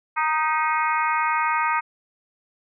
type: harmonic tone with a mistuned harmonic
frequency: 310.7 Hz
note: D#4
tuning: 2 cents flat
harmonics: 3 / 4 / 5 / 6 / 7 / 8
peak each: -23 / -24 / -29 / -32 / -29 / -33 dBFS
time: 0.16-1.81 s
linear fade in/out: 20 ms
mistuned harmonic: 6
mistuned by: +43 cents
effects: none